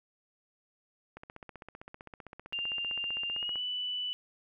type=click train; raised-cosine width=0.5 ms; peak=-30 dBFS; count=38; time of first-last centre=1.17-3.557 s; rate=15.5 Hz
type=tone with pitch glide; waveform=sine; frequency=2794 to 2977 Hz; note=F7 to F#7; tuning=0 to +10 cents; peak=-32 dBFS; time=2.53-4.13 s; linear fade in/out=0 ms; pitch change=+110 cents; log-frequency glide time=3.31-3.61 s
effects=none